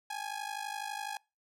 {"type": "ring-modulated tone", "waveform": "sawtooth", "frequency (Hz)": 830, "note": "G#5", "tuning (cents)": -1, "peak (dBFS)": -30, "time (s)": [0.1, 1.17], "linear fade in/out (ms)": 2, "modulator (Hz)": 26, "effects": ["noise-tail reverb RT60 0.3 s tail -26 dB re dry", "low-pass 12000 Hz 12 dB/octave"]}